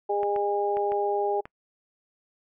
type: harmonic tone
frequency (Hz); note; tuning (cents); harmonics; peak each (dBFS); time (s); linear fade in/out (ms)
203.5; G#3; -35; 2 / 3 / 4; -26 / -32 / -27; 0.09-1.41; 10
type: clicks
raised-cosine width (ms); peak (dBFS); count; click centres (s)
0.5; -24; 5; 0.232 / 0.362 / 0.77 / 0.92 / 1.455
effects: noise-tail reverb RT60 0.1 s tail -26 dB re dry